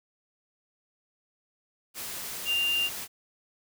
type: tone in noise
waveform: sine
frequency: 2794 Hz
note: F7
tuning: in tune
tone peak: -24 dBFS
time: 2.45-2.9 s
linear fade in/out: 50 ms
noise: white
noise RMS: -37 dBFS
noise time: 1.94-3.08 s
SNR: +10 dB
effects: none